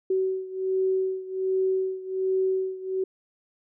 sine beating tone pair, 377.6 / 378.9 Hz, F#4 / F#4, +35 / +41 cents, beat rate 1.3 Hz, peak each -25 / -28 dBFS, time 0.1-3.04 s, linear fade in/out 5 ms, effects none

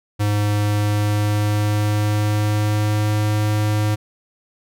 square tone with pitch glide, 103.83 to 105.83 Hz, G#2 to G#2, 0 to +33 cents, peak -17 dBFS, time 0.19-3.96 s, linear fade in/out 20 ms, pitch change +33 cents, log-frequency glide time 0.34-3.21 s, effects none

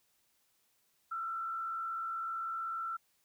sine tone with frequency modulation, 1342 Hz, E6, 31 cents sharp, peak -35 dBFS, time 1.11-2.97 s, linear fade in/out 10 ms, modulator 61.1 Hz, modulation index 0.47, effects white hiss -74 dBFS RMS until 3.24 s

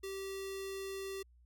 square tone with notch filter, 388.1 Hz, G4, 17 cents flat, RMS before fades -42 dBFS, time 0.03-1.23 s, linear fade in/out 10 ms, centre 800 Hz, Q 0.57, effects added 60 Hz sine -61 dBFS peak until 1.45 s

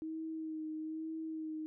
sine tone with vibrato, 316.1 Hz, D#4, 27 cents sharp, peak -38 dBFS, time 0.02-1.66 s, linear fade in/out 0 ms, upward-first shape sine, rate 1.1 Hz, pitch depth 24 cents each way, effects none

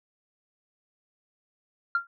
sine tone with exponential decay, 1387 Hz, F6, 12 cents flat, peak -17 dBFS, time 1.95-2.07 s, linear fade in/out 2 ms, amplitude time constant 26 ms, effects tanh soft clip ceiling -17 dBFS

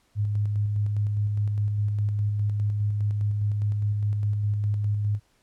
sine tone with tremolo, 103.83 Hz, G#2, in tune, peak -21 dBFS, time 0.15-5.2 s, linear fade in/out 50 ms, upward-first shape square, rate 4.9 Hz, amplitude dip 25%, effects pink hiss -66 dBFS RMS until 5.42 s + low-pass 11000 Hz 12 dB/octave

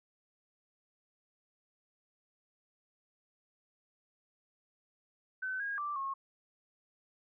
sine tone with pitch steps, 1521 / 1633 / 1173 / 1087 Hz, F#6 / G#6 / D6 / C#6, +47 / -30 / -2 / -34 cents, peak -34 dBFS, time 5.42-6.14 s, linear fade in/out 10 ms, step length 180 ms, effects none

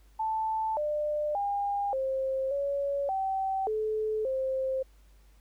sine tone with pitch steps, 880 / 598 / 807 / 531 / 562 / 770 / 432.8 / 527 Hz, A5 / D5 / G#5 / C5 / C#5 / G5 / A4 / C5, 0 / +31 / -50 / +25 / +24 / -31 / -29 / +12 cents, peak -27 dBFS, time 0.19-4.83 s, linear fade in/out 10 ms, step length 580 ms, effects added 50 Hz sine -55 dBFS peak until 5.4 s + pink hiss -67 dBFS RMS until 5.4 s

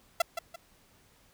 sawtooth tone with echo, 674 Hz, E5, 38 cents sharp, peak -18 dBFS, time 0.2-0.22 s, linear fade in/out 5 ms, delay 170 ms, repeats 2, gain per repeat -9 dB, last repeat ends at 0.56 s, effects pink hiss -63 dBFS RMS until 1.33 s

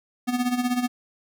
square tone with tremolo, 246.9 Hz, B3, in tune, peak -20 dBFS, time 0.27-0.88 s, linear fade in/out 20 ms, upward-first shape sine, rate 16 Hz, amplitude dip 70%, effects none

